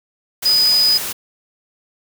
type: tone in noise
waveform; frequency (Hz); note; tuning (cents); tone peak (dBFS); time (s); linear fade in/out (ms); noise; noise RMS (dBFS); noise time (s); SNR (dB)
sine; 4978; D#8; 0; -11; 0.45-0.98; 10; white; -25; 0.42-1.13; +11
effects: none